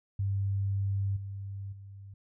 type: tone with level steps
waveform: sine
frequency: 98.6 Hz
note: G2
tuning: 11 cents sharp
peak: -27 / -36 / -44 dBFS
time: 0.19-2.14 s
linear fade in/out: 5 ms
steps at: 1.16 / 1.72 s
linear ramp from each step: 10 ms
effects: none